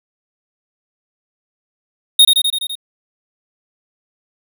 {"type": "tone with echo", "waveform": "square", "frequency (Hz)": 3714, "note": "A#7", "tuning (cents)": -7, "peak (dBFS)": -5, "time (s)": [2.19, 2.25], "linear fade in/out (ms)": 5, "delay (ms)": 84, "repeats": 6, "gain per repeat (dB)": -3, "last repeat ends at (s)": 2.754, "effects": []}